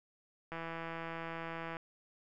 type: click train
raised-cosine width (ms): 0.5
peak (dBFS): -27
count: 207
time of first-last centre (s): 0.52-1.768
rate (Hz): 165
effects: none